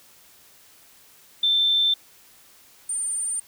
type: tone pair in turn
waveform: sine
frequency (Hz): 3554 / 8989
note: A7 / C#9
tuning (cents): +17 / +23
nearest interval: octave + major third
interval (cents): 1606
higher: second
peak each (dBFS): -17 / -24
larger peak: first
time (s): 1.43-1.94 / 2.89-3.4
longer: neither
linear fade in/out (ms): 5
effects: white hiss -53 dBFS RMS until 3.47 s